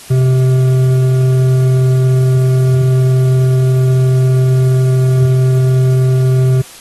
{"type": "tone with hard clipping", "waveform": "triangle", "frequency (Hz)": 129.4, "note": "C3", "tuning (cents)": -19, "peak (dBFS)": -9, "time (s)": [0.1, 6.62], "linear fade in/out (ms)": 10, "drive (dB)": 11, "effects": ["white hiss -35 dBFS RMS until 6.8 s", "AAC 32 kbps"]}